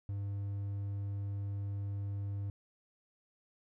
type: tone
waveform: triangle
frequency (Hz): 100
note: G2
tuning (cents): +35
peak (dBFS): -33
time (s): 0.09-2.5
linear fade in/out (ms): 0
effects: none